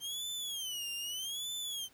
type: tone with vibrato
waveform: sawtooth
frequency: 3136 Hz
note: G7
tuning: in tune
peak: -34 dBFS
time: 0-1.89 s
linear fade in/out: 50 ms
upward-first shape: sine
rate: 0.81 Hz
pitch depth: 200 cents each way
effects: pink hiss -64 dBFS RMS until 1.93 s + high-pass 60 Hz 12 dB/octave